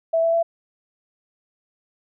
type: tone with pitch steps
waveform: sine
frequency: 657 / 663.5 / 670 Hz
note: E5 / E5 / E5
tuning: -6 / +11 / +28 cents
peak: -16 dBFS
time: 0.13-0.43 s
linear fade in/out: 10 ms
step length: 100 ms
effects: none